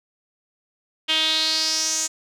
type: tone with band-pass filter sweep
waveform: sawtooth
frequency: 315.9 Hz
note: D#4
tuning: 26 cents sharp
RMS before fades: -22 dBFS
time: 1.08-2.08 s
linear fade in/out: 20 ms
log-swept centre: 3100 to 7000 Hz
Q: 5.1
effects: none